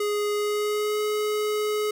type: tone with pitch glide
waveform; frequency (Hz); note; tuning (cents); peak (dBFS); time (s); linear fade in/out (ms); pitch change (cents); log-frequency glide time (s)
square; 415.3 to 422.8; G#4 to G#4; 0 to +31; -24; 0-1.91; 5; +31; 0.34-1.01
effects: none